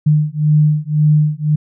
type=beating tone pair; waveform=sine; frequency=150.5 / 152.4 Hz; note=D3 / D#3; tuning=+43 / -36 cents; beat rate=1.9 Hz; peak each=-13 dBFS; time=0.06-1.56 s; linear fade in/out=10 ms; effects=none